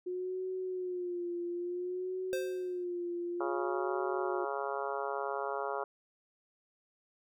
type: tone with vibrato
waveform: sine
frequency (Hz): 359.8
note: F#4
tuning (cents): -48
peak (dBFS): -34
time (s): 0.06-4.45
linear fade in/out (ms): 10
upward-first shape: sine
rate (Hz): 0.56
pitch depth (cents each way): 62
type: tone with exponential decay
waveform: square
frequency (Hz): 523.3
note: C5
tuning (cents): 0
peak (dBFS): -32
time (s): 2.33-2.84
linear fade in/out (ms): 0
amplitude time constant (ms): 110
type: harmonic tone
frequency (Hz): 138.59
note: C#3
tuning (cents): 0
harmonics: 3 / 4 / 5 / 6 / 7 / 8 / 9 / 10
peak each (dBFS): -39 / -40 / -41 / -42 / -42 / -43 / -44 / -44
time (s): 3.4-5.84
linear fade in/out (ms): 5
effects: none